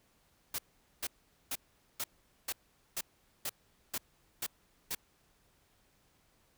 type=noise bursts; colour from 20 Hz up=white; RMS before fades=-36 dBFS; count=10; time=0.54-4.95 s; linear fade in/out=5 ms; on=45 ms; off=440 ms; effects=pink hiss -70 dBFS RMS until 6.57 s